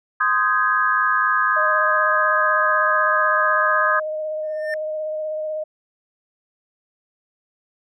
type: chord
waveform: sine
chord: Ab major seventh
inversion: first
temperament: just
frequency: 1038.3 / 1245.9 / 1557.4 / 1661.2 Hz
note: C6 / Eb6 / G6 / Ab6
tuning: -14 / +2 / -12 / 0 cents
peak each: -23 / -19 / -24 / -21 dBFS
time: 0.2-4 s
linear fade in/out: 10 ms
type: tone with vibrato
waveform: sine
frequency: 619 Hz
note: D#5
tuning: 9 cents flat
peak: -23 dBFS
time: 1.56-5.64 s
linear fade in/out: 10 ms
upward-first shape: sine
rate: 16 Hz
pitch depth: 15 cents each way
type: tone with exponential growth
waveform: triangle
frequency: 1800 Hz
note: A6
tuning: 39 cents sharp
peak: -20 dBFS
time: 4.43-4.74 s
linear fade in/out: 1 ms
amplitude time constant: 66 ms
effects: none